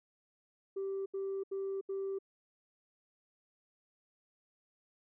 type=tone bursts; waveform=sine; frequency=389.5 Hz; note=G4; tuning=11 cents flat; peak=-33 dBFS; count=4; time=0.76-2.188 s; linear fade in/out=10 ms; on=300 ms; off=76 ms; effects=tanh soft clip ceiling -32 dBFS